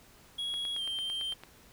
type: tone with pitch glide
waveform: triangle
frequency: 3322 to 3148 Hz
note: G#7 to G7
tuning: 0 to +7 cents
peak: -31 dBFS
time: 0.38-1.34 s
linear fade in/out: 10 ms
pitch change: -93 cents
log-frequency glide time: 0.75-0.82 s
type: click train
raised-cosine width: 0.3 ms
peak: -29 dBFS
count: 9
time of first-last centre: 0.54-1.436 s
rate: 8.93 Hz
effects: pink hiss -58 dBFS RMS until 1.72 s